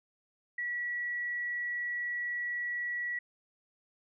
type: tone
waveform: sine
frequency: 1936 Hz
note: B6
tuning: 35 cents flat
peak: -32 dBFS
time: 0.58-3.19 s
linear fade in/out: 5 ms
effects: none